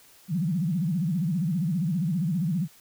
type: tone with vibrato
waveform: sine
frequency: 170.5 Hz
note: F3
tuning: 41 cents flat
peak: -23 dBFS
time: 0.28-2.68 s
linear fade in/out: 50 ms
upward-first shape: sine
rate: 15 Hz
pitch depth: 240 cents each way
effects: white hiss -55 dBFS RMS until 2.8 s